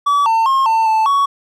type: tone with pitch steps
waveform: triangle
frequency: 1145 / 901 / 1072 / 896 / 880 / 1119 Hz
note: D6 / A5 / C6 / A5 / A5 / C#6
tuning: -44 / +41 / +42 / +31 / 0 / +16 cents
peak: -9 dBFS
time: 0.06-1.26 s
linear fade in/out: 10 ms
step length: 200 ms
effects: none